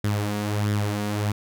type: tone with flanger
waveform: sawtooth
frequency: 103.83 Hz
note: G#2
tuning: in tune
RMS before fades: -25 dBFS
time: 0.04-1.32 s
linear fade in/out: 5 ms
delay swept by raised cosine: 0.56 to 4.26 ms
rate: 1.5 Hz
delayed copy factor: +0.55
effects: none